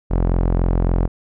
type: tone with low-pass filter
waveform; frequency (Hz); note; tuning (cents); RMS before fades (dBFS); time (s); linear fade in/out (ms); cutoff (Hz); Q
sawtooth; 43.54; F1; -5; -17; 0.1-1.08; 20; 840; 0.76
effects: none